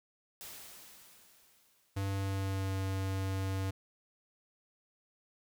white noise with exponential decay, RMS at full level -46 dBFS, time 0.41-2.67 s, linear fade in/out 0 ms, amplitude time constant 490 ms
square tone with pitch glide, 98 to 95.98 Hz, G2 to G2, 0 to -36 cents, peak -33 dBFS, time 1.96-3.71 s, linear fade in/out 10 ms, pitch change -36 cents, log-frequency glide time 2.08-2.74 s
effects none

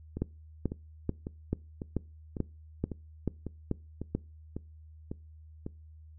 two click trains, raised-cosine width 3 ms, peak -23 / -16 dBFS, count 11 / 10, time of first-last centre 0.17-5.665 / 0.22-4.15 s, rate 1.82 / 2.29 Hz, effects noise-tail reverb RT60 0.3 s tail -23 dB re dry + added 78 Hz sine -49 dBFS peak until 6.18 s

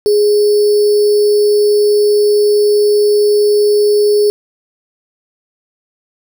sine tone with sample-and-hold, 415.3 Hz, G#4, in tune, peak -7 dBFS, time 0.06-4.3 s, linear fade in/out 0 ms, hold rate 4900 Hz, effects none

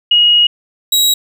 sine / sawtooth tone pair in turn, 2887 / 3847 Hz, F#7 / B7, -43 / -46 cents, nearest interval perfect fourth, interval 497 cents, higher second, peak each -6 dBFS, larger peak neither, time 0.11-0.47 / 0.92-1.14 s, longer first, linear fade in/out 5 ms, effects none

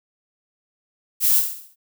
violet noise with echo, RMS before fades -17 dBFS, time 1.2-1.43 s, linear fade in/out 50 ms, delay 66 ms, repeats 5, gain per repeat -7 dB, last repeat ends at 1.76 s, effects none

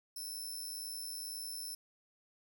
15% pulse tone with amplitude modulation, 5310 Hz, E8, 12 cents sharp, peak -33 dBFS, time 0.16-1.75 s, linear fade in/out 5 ms, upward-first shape sine, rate 102 Hz, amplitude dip 50%, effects none

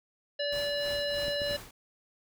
harmonic tone, 578 Hz, D5, 28 cents flat, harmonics 1 / 3 / 5 / 7 / 9, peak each -31 / -38 / -38 / -36 / -44 dBFS, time 0.39-1.57 s, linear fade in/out 10 ms
pink noise with tremolo, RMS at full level -42 dBFS, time 0.52-1.71 s, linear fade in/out 5 ms, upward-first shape triangle, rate 3.2 Hz, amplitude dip 75%
clicks, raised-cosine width 3 ms, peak -29 dBFS, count 3, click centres 1.282 / 1.418 / 1.51 s
effects none

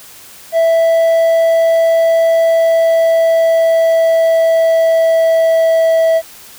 triangle tone with pitch glide, 659.3 to 652.9 Hz, E5 to E5, 0 to -17 cents, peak -6 dBFS, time 0.52-6.22 s, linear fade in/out 50 ms, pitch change -17 cents, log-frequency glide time 2.42-6.08 s, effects white hiss -37 dBFS RMS until 6.58 s

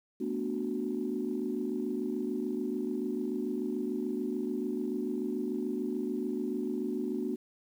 sine chord, B minor seventh, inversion third, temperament equal, 220 / 246.9 / 293.7 / 370 Hz, A3 / B3 / D4 / F#4, 0 / 0 / 0 / 0 cents, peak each -37 / -35 / -36 / -35 dBFS, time 0.2-7.36 s, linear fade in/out 10 ms, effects tanh soft clip ceiling -21 dBFS + 10-bit

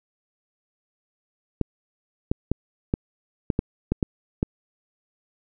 clicks, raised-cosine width 3 ms, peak -8 dBFS, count 9, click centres 1.613 / 2.315 / 2.516 / 2.939 / 3.502 / 3.591 / 3.92 / 4.028 / 4.429 s, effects none

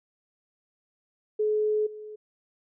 sine tone with level steps, 426.3 Hz, G#4, 45 cents sharp, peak -22 / -38 dBFS, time 1.39-2.16 s, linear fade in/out 10 ms, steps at 1.86 s, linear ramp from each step 10 ms, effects none

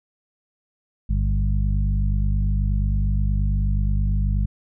harmonic tone with a mistuned harmonic, 50.3 Hz, G1, 45 cents sharp, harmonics 1 / 2 / 3 / 4, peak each -19 / -25 / -29 / -31 dBFS, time 1.09-4.46 s, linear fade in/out 10 ms, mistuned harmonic 1, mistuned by +61 cents, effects none

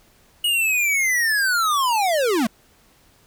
square linear sweep, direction down, 2909 to 203.3 Hz, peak -18 dBFS, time 0.44-2.47 s, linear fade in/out 5 ms, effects pink hiss -56 dBFS RMS until 3.26 s

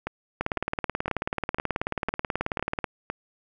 two click trains, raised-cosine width 0.5 ms, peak -14 / -11 dBFS, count 7 / 46, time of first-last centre 0.07-3.1 / 0.41-2.842 s, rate 1.98 / 18.5 Hz, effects none

